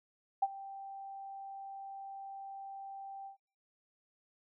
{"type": "tone with ADSR envelope", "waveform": "sine", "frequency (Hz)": 784, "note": "G5", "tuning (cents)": 0, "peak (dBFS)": -24, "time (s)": [0.42, 3.37], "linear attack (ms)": 9, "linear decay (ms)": 40, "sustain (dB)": -19, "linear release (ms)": 110, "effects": ["noise-tail reverb RT60 0.4 s tail -25 dB re dry"]}